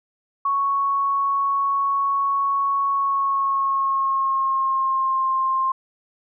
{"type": "tone with pitch glide", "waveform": "sine", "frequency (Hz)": [1108.7, 1056.8], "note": ["C#6", "C6"], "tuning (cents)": [0, 17], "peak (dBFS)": -18, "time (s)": [0.45, 5.72], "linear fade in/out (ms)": 5, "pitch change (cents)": -83, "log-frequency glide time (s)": [2.89, 5.28], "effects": []}